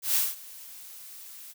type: noise with ADSR envelope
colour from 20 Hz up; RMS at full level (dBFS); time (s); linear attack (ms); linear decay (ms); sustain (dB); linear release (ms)
blue; -23; 0.02-1.54; 130; 200; -22; 31
effects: none